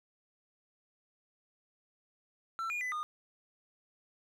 triangle tone with pitch steps, 1341 / 2432 / 2003 / 1223 Hz, E6 / D#7 / B6 / D#6, +29 / -40 / +24 / -30 cents, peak -32 dBFS, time 2.59-3.03 s, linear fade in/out 0 ms, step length 110 ms, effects none

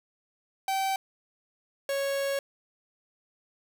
45% pulse tone pair in turn, 773 / 553 Hz, G5 / C#5, -24 / -4 cents, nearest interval tritone, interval 580 cents, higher first, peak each -26 / -27 dBFS, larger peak first, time 0.68-0.96 / 1.89-2.39 s, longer second, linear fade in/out 2 ms, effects none

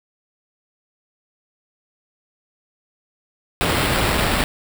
pink noise with sample-and-hold, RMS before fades -19 dBFS, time 3.61-4.44 s, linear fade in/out 0 ms, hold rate 6300 Hz, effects none

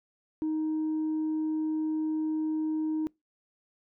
sine tone, 312.3 Hz, D#4, 7 cents sharp, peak -25 dBFS, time 0.42-3.07 s, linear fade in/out 0 ms, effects noise-tail reverb RT60 0.2 s tail -26 dB re dry + tanh soft clip ceiling -25 dBFS

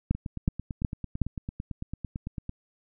two click trains, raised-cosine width 5 ms, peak -11 / -21 dBFS, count 4 / 22, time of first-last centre 0.11-1.217 / 0.15-2.494 s, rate 2.71 / 8.96 Hz, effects none

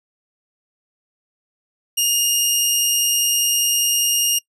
15% pulse tone, 2835 Hz, F7, 25 cents sharp, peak -9 dBFS, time 1.97-4.39 s, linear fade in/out 10 ms, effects noise-tail reverb RT60 0.1 s tail -22 dB re dry

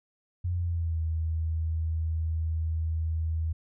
sine tone with pitch glide, 88.3 to 80.51 Hz, F2 to E2, +20 to -40 cents, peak -26 dBFS, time 0.44-3.53 s, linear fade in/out 10 ms, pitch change -160 cents, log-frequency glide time 0.54-1 s, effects none

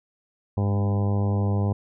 harmonic tone with a mistuned harmonic, 100.8 Hz, G2, 49 cents sharp, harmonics 1 / 2 / 3 / 4 / 5 / 6 / 7 / 8 / 9 / 10, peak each -21 / -28 / -36 / -35 / -36 / -40 / -41 / -39 / -44 / -43 dBFS, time 0.57-1.73 s, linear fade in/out 5 ms, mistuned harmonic 2, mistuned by +15 cents, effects none

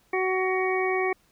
harmonic tone, 374.2 Hz, F#4, 20 cents sharp, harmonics 1 / 2 / 3 / 5 / 6, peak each -25 / -30 / -33 / -33 / -30 dBFS, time 0.13-1.13 s, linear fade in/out 5 ms, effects pink hiss -64 dBFS RMS until 1.31 s

